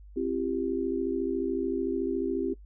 sine tone cluster, 264.5 / 339.3 / 393.1 Hz, C4 / F4 / G4, +19 / -50 / +5 cents, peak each -31 dBFS, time 0.16-2.54 s, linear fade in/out 10 ms, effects noise-tail reverb RT60 0.1 s tail -19 dB re dry + added 50 Hz sine -46 dBFS peak until 2.65 s

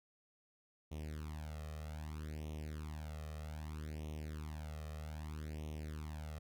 sawtooth tone with flanger, 76.7 Hz, D#2, 24 cents flat, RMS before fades -45 dBFS, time 0.91-6.39 s, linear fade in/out 10 ms, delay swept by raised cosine 0.32 to 1.62 ms, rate 0.63 Hz, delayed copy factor +0.9, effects none

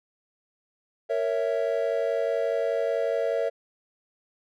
triangle chord, A# diminished, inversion none, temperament equal with one note detuned, 462.9 / 554.4 / 659.3 Hz, A#4 / C#5 / E5, -12 / 0 / 0 cents, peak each -26 dBFS, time 1.09-3.5 s, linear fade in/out 20 ms, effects none

